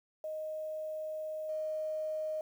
sine tone with level steps, 622.3 Hz, D#5, in tune, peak -36 / -33 dBFS, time 0.24-2.41 s, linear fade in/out 2 ms, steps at 1.49 s, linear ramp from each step 2 ms, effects 10-bit

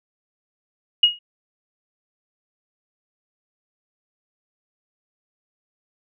sine tone with exponential decay, 2881 Hz, F#7, 47 cents flat, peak -7 dBFS, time 1.03-1.19 s, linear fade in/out 5 ms, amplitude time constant 34 ms, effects none

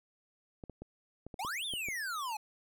clicks, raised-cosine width 2 ms, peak -31 dBFS, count 8, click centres 0.638 / 0.697 / 0.82 / 1.266 / 1.342 / 1.449 / 1.737 / 1.886 s
square exponential two-way sweep, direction up then down, 695 to 3674 to 824 Hz, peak -36 dBFS, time 1.39-2.37 s, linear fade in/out 5 ms, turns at 1.65 s
effects none

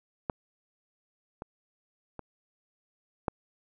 clicks, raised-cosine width 1 ms, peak -15 / -24 / -25 / -13 dBFS, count 4, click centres 0.298 / 1.421 / 2.193 / 3.282 s, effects none

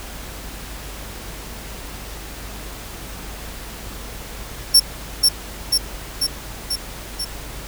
sawtooth tone with echo, 5450 Hz, F8, 43 cents flat, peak -5 dBFS, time 4.74-4.8 s, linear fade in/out 10 ms, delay 490 ms, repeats 5, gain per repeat -3 dB, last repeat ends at 7.25 s, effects added 50 Hz sine -35 dBFS peak until 7.67 s + pink hiss -35 dBFS RMS until 7.67 s

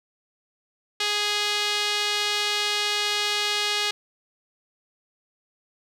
sawtooth tone with band-pass filter, 415.3 Hz, G#4, in tune, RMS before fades -25 dBFS, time 1-3.91 s, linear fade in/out 5 ms, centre 3700 Hz, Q 1.6, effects none

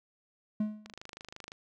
triangle tone with exponential decay, 212.7 Hz, G#3, 42 cents sharp, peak -23 dBFS, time 0.6-0.93 s, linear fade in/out 5 ms, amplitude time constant 70 ms
click train, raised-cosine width 0.2 ms, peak -27 dBFS, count 18, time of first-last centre 0.86-1.519 s, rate 25.8 Hz
effects none

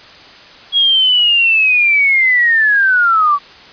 sine linear sweep, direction down, 3322 to 1124 Hz, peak -8 dBFS, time 0.72-3.39 s, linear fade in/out 50 ms, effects white hiss -38 dBFS RMS until 3.72 s + resampled to 11025 Hz

